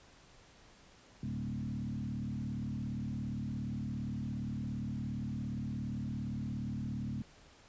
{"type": "tone with frequency modulation", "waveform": "sine", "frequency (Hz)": 170, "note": "F3", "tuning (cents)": -46, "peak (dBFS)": -35, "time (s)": [1.23, 7.22], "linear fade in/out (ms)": 2, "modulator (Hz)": 37.3, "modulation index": 2.2, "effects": ["pink hiss -60 dBFS RMS until 7.68 s", "resampled to 16000 Hz"]}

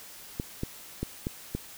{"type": "clicks", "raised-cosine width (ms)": 3, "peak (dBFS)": -17, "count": 5, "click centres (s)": [0.399, 0.634, 1.03, 1.269, 1.55], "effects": ["white hiss -47 dBFS RMS until 1.77 s"]}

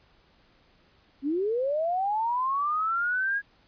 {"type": "linear sweep", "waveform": "sine", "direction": "up", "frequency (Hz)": [261.6, 1661.2], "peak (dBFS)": -24, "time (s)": [1.22, 3.42], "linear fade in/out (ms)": 50, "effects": ["pink hiss -62 dBFS RMS until 3.67 s", "resampled to 11025 Hz"]}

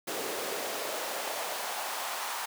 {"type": "noise with high-pass filter sweep", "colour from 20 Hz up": "pink", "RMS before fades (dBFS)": -35, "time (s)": [0.07, 2.46], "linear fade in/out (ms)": 10, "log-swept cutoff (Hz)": [380, 970], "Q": 2, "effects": []}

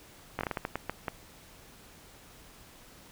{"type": "slowing click train", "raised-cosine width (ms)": 0.5, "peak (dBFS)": -16, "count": 10, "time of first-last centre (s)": [0.39, 1.082], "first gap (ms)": 19, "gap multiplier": 1.33, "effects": ["pink hiss -54 dBFS RMS until 3.11 s"]}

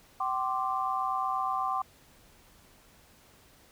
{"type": "chord", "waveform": "sine", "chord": "G suspended fourth", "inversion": "none", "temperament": "equal with one note detuned", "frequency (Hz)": [767, 1046.5, 1174.7], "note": ["G5", "C6", "D6"], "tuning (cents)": [-38, 0, 0], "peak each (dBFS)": -32, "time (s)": [0.2, 1.82], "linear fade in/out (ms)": 5, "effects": ["pink hiss -59 dBFS RMS until 3.71 s"]}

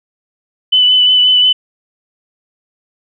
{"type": "tone with vibrato", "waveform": "sine", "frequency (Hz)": 2998, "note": "F#7", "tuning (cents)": 22, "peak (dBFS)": -6, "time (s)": [0.72, 1.53], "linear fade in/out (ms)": 10, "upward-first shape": "triangle", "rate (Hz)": 5.6, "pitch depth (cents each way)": 21, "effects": []}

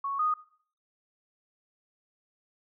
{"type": "tone pair in turn", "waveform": "sine", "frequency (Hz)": [1108.7, 1238.4], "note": ["C#6", "D#6"], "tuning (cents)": [0, -9], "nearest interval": "major second", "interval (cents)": 191, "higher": "second", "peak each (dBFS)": [-29, -24], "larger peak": "second", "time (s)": [[0.04, 0.19], [0.19, 0.34]], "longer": "neither", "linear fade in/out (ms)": 5, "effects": ["noise-tail reverb RT60 0.5 s tail -18 dB re dry"]}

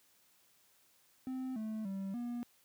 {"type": "tone with pitch steps", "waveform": "triangle", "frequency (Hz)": [259, 218, 194.1, 240.2], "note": ["C4", "A3", "G3", "B3"], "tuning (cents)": [-17, -16, -17, -48], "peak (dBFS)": -35, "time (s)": [1.27, 2.43], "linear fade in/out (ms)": 0, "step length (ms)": 290, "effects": ["white hiss -69 dBFS RMS until 2.64 s", "high-pass 60 Hz 12 dB/octave"]}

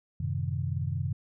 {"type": "chord", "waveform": "sine", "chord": "F# diminished seventh", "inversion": "none", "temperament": "equal", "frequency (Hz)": [92.5, 110, 130.81, 155.56], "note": ["F#2", "A2", "C3", "Eb3"], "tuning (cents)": [0, 0, 0, 0], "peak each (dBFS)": [-32, -38, -32, -35], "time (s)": [0.2, 1.13], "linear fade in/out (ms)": 5, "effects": []}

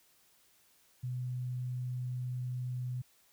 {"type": "tone", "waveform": "sine", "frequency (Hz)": 125.3, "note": "B2", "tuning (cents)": 25, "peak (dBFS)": -34, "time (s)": [1.03, 3.02], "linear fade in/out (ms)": 10, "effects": ["white hiss -67 dBFS RMS until 3.32 s"]}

